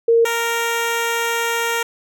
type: tone pair in turn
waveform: sine / 10% pulse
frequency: 461.9 / 464.6 Hz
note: A#4 / A#4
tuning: -16 / -6 cents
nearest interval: unison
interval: 10 cents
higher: second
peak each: -10 dBFS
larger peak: neither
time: 0.08-0.25 / 0.25-1.83 s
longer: second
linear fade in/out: 5 ms
effects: none